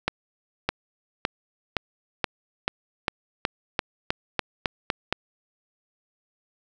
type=accelerating click train; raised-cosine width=0.3 ms; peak=-6 dBFS; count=14; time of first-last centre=0.08-5.126 s; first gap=610 ms; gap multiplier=0.92; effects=none